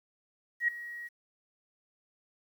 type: tone with ADSR envelope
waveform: sine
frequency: 1900 Hz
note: A#6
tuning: 33 cents sharp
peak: -22 dBFS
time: 0.6-1.09 s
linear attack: 82 ms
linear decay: 4 ms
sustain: -17 dB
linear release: 25 ms
effects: 10-bit